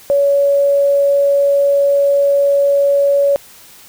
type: tone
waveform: sine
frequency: 563 Hz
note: C#5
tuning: 27 cents sharp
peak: -9 dBFS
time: 0.1-3.36 s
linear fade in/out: 0 ms
effects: white hiss -41 dBFS RMS until 3.88 s